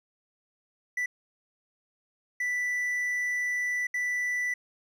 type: tone bursts at uneven times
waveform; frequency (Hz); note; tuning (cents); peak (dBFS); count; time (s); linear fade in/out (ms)
triangle; 1975.5; B6; 0; -25; 3; 0.97-1.06 / 2.4-3.87 / 3.94-4.54; 5
effects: none